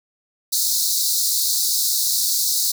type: high-pass noise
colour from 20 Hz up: pink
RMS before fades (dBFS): -20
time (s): 0.52-2.72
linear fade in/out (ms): 10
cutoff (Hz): 3900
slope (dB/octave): 96
effects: none